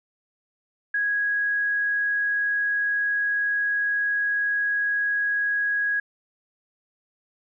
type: tone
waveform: sine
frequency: 1657 Hz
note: G#6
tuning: 4 cents flat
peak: -21 dBFS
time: 0.94-6 s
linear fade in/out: 5 ms
effects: none